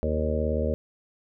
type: harmonic tone with a mistuned harmonic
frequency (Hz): 77.78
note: D#2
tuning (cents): 0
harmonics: 1 / 2 / 3 / 4 / 5 / 6 / 7 / 8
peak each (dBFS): -27 / -37 / -31 / -40 / -35 / -31 / -31 / -34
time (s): 0.03-0.74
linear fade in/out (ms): 0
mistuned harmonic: 8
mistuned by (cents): -31
effects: none